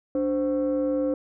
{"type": "tone pair together", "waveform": "sine", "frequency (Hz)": [292, 521], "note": ["D4", "C5"], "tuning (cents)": [-10, -7], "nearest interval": "minor seventh", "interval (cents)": 1003, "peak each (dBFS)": [-23, -23], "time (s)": [0.15, 1.14], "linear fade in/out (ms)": 2, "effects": ["tanh soft clip ceiling -18 dBFS"]}